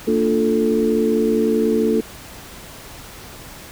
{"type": "chord", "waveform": "sine", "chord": "Bb major seventh", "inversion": "none", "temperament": "equal with one note detuned", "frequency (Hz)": [228, 293.7, 349.2, 440], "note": ["Bb3", "D4", "F4", "A4"], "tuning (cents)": [-38, 0, 0, 0], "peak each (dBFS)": [-19, -23, -23, -18], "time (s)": [0.07, 2.01], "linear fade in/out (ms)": 10, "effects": ["pink hiss -38 dBFS RMS until 3.71 s"]}